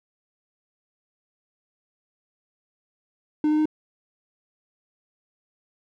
triangle tone with pitch steps, 302.9 / 305.5 / 308.2 Hz, D#4 / D#4 / D#4, -46 / -32 / -16 cents, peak -16 dBFS, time 3.44-3.656 s, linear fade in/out 2 ms, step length 72 ms, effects none

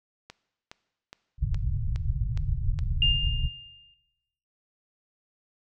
click train, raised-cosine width 0.2 ms, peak -24 dBFS, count 7, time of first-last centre 0.3-2.79 s, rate 2.41 Hz
pink low-pass noise, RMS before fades -27 dBFS, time 1.38-3.5 s, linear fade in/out 50 ms, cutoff 150 Hz, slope 96 dB/octave
sine tone with exponential decay, 2809 Hz, F7, 9 cents sharp, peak -18 dBFS, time 3.02-3.94 s, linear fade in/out 2 ms, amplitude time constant 200 ms
effects noise-tail reverb RT60 1.0 s tail -19 dB re dry

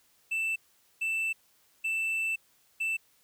triangle tone bursts at uneven times, 2657 Hz, E7, 13 cents sharp, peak -26 dBFS, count 4, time 0.31-0.56 / 1.01-1.33 / 1.84-2.36 / 2.8-2.97 s, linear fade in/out 10 ms, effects white hiss -66 dBFS RMS until 3.23 s

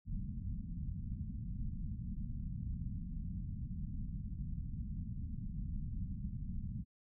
pink low-pass noise, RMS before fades -41 dBFS, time 0.05-6.85 s, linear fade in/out 50 ms, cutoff 220 Hz, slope 48 dB/octave, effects none

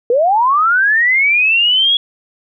sine linear sweep, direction up, 454.6 to 3364 Hz, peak -9 dBFS, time 0.1-1.97 s, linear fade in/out 2 ms, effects none

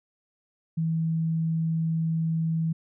sine tone, 162.4 Hz, E3, 26 cents flat, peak -23 dBFS, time 0.77-2.73 s, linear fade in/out 10 ms, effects none

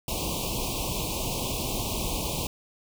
pink band-stop noise, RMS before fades -30 dBFS, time 0.08-2.47 s, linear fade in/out 2 ms, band 1100 to 2400 Hz, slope 96 dB/octave, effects none

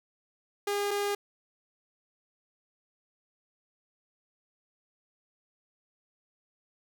sawtooth tone pair in turn, 406.6 / 406.6 Hz, G#4 / G#4, -37 / -37 cents, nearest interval unison, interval 0 cents, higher neither, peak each -24 dBFS, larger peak neither, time 0.67-0.91 / 0.91-1.15 s, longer neither, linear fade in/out 5 ms, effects none

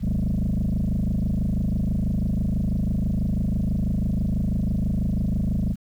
sine tone with frequency modulation, 123.47 Hz, B2, in tune, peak -18 dBFS, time 0-5.76 s, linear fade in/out 50 ms, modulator 26.1 Hz, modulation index 3.8, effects tanh soft clip ceiling -19 dBFS + 9-bit

